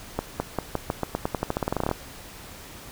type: accelerating click train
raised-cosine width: 1 ms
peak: -10 dBFS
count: 21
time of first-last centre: 0.19-1.913 s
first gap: 210 ms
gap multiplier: 0.89
effects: pink hiss -43 dBFS RMS until 2.91 s